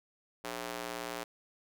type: tone with high-pass filter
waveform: square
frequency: 59.5 Hz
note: A#1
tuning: 36 cents sharp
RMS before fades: -40 dBFS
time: 0.44-1.24 s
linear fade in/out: 10 ms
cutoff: 470 Hz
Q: 0.75
effects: none